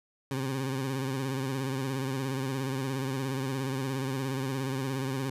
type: tone with vibrato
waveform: 20% pulse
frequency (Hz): 133.4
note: C3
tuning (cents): +34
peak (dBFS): -25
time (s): 0.31-5.3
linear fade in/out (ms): 2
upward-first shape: sine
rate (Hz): 17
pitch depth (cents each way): 61
effects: resampled to 32000 Hz